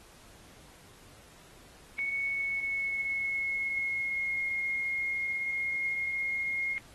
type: tone with pitch glide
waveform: sine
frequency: 2217 to 2145 Hz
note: C#7 to C7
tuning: 0 to +42 cents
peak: -29 dBFS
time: 1.99-6.78 s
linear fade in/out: 0 ms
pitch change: -58 cents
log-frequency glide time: 2.19-4.51 s
effects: pink hiss -56 dBFS RMS until 6.94 s + AAC 32 kbps